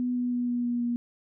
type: tone with pitch steps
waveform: sine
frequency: 247.5 / 245.8 / 244.1 / 242.4 / 240.7 / 239.1 Hz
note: B3 / B3 / B3 / B3 / B3 / A#3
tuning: +4 / -8 / -20 / -32 / -44 / +44 cents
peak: -25 dBFS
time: 0-0.96 s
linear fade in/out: 0 ms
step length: 160 ms
effects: none